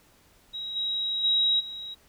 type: tone with level steps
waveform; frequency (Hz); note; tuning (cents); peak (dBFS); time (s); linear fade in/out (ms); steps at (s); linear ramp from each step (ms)
sine; 3833; A#7; +47; -32 / -26 / -20 / -35; 0.53-1.95; 20; 0.75 / 1.23 / 1.59; 20
effects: pink hiss -60 dBFS RMS until 2.08 s